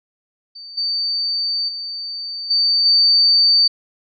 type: tone with level steps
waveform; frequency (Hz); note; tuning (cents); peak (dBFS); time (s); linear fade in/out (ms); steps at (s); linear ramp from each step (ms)
sine; 4589; D8; -41; -33 / -18 / -25 / -13 / -10; 0.55-3.68; 10; 0.77 / 1.68 / 2.5 / 2.85; 10
effects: none